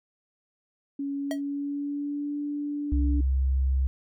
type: tone with pitch glide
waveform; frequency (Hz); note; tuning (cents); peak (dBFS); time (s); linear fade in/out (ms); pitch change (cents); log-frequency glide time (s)
sine; 279.9 to 291.1; C#4 to D4; +17 to -15; -28; 0.99-3.21; 5; +68; 1.13-2.38
type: tone with exponential decay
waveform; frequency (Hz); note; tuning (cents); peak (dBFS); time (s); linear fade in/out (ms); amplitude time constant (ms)
square; 641; E5; -49; -27; 1.31-1.41; 1; 20
type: tone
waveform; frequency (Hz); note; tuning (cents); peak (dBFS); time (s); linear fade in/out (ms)
sine; 66.3; C2; +23; -21; 2.92-3.87; 0
effects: none